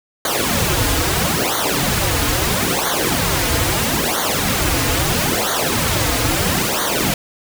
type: noise with flanger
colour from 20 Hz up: pink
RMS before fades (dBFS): -18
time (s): 0.25-7.14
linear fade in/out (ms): 2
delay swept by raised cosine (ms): 0.38 to 5.28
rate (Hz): 0.76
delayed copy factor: -0.95
effects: none